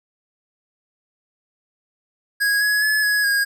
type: tone with pitch steps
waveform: square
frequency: 1652 / 1680 / 1713 / 1677 / 1633 Hz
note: G#6 / G#6 / A6 / G#6 / G#6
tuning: -10 / +19 / -47 / +16 / -30 cents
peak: -17 dBFS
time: 2.4-3.45 s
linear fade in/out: 20 ms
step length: 210 ms
effects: none

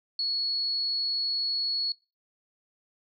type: tone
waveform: sine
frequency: 4368 Hz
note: C#8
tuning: 26 cents flat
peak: -26 dBFS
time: 0.19-1.92 s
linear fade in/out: 2 ms
effects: noise-tail reverb RT60 0.3 s tail -23 dB re dry

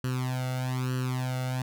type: tone with flanger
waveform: sawtooth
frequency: 127.9 Hz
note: C3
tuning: 39 cents flat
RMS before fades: -30 dBFS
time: 0.04-1.62 s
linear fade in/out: 2 ms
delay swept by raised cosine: 0.68 to 1.44 ms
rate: 1.1 Hz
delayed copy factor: +0.9
effects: none

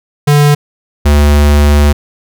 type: tone pair in turn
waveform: square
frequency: 146.2 / 73.1 Hz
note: D3 / D2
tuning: -7 / -7 cents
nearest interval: octave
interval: 1200 cents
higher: first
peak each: -5 dBFS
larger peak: neither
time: 0.27-0.55 / 1.05-1.93 s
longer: second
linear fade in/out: 10 ms
effects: none

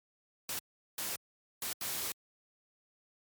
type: noise bursts at uneven times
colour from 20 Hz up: white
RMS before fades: -37 dBFS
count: 4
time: 0.49-0.59 / 0.98-1.16 / 1.62-1.73 / 1.81-2.12 s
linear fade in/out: 2 ms
effects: high-pass 80 Hz 12 dB/octave + MP3 96 kbps

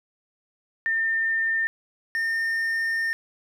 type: tone pair in turn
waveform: sine / triangle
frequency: 1806 / 1817.5 Hz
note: A6 / A#6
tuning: +45 / -44 cents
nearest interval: unison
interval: 11 cents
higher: second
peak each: -21 dBFS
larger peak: neither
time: 0.86-1.67 / 2.15-3.13 s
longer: second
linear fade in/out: 0 ms
effects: none

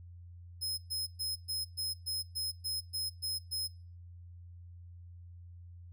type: tone bursts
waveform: sawtooth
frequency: 5130 Hz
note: E8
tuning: 48 cents flat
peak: -31 dBFS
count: 11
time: 0.61-3.68 s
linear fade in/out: 20 ms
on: 170 ms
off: 120 ms
effects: noise-tail reverb RT60 0.4 s tail -25 dB re dry + added 87 Hz sine -48 dBFS peak until 5.92 s

